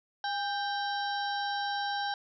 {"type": "harmonic tone with a mistuned harmonic", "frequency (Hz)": 784, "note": "G5", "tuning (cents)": 0, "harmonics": [1, 2, 4, 5, 6, 7], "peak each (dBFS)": [-32, -36, -43, -40, -48, -44], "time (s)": [0.24, 2.14], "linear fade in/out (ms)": 2, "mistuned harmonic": 1, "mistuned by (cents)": 60, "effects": []}